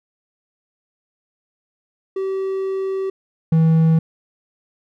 triangle tone pair in turn, 384.4 / 161.62 Hz, G4 / E3, -34 / -34 cents, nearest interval octave + minor third, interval 1500 cents, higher first, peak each -18 / -9 dBFS, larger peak second, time 2.16-3.1 / 3.52-3.99 s, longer first, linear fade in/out 5 ms, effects none

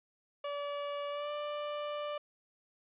30% pulse tone with pitch glide, 575 to 590.1 Hz, D5 to D5, -37 to +8 cents, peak -33 dBFS, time 0.44-2.18 s, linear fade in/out 5 ms, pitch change +45 cents, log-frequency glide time 1.09-1.31 s, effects resampled to 8000 Hz

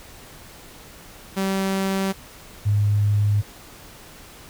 sawtooth / sine tone pair in turn, 193 / 103.31 Hz, G3 / G#2, -27 / -9 cents, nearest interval major seventh, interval 1082 cents, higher first, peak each -17 / -16 dBFS, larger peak second, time 1.36-2.13 / 2.65-3.42 s, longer neither, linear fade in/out 20 ms, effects pink hiss -44 dBFS RMS until 4.49 s

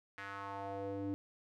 square tone with band-pass filter sweep, 99.1 Hz, G2, 19 cents sharp, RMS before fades -42 dBFS, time 0.18-1.14 s, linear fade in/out 0 ms, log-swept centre 1800 to 300 Hz, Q 2.7, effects none

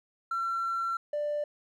triangle tone pair in turn, 1356 / 590.6 Hz, E6 / D5, +49 / +10 cents, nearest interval octave + major second, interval 1439 cents, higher first, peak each -25 dBFS, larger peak neither, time 0.31-0.97 / 1.13-1.44 s, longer first, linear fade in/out 5 ms, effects tanh soft clip ceiling -25 dBFS

